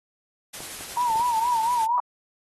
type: noise with tremolo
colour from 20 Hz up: white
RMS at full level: -36 dBFS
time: 0.53-1.86 s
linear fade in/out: 10 ms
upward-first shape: triangle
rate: 11 Hz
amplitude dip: 25%
type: clicks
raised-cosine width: 1 ms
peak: -26 dBFS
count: 5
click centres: 0.605 / 0.809 / 1.101 / 1.158 / 1.197 s
type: tone with vibrato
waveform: sine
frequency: 932.3 Hz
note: A#5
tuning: in tune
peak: -20 dBFS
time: 0.97-2 s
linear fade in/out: 2 ms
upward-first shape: sine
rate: 4.3 Hz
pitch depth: 100 cents each way
effects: AAC 32 kbps